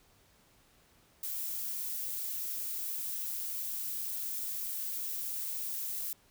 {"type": "noise", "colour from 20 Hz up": "violet", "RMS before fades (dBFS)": -37, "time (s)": [1.23, 6.13], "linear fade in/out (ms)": 2, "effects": ["pink hiss -65 dBFS RMS until 6.3 s"]}